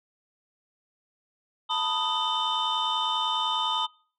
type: tone cluster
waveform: sine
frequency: 892 / 982 / 1247 / 3057 / 3608 Hz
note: A5 / B5 / D#6 / G7 / A7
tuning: +23 / -10 / +3 / -44 / +43 cents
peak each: -30 dBFS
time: 1.69-3.87 s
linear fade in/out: 20 ms
effects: noise-tail reverb RT60 0.5 s tail -25 dB re dry + tanh soft clip ceiling -18 dBFS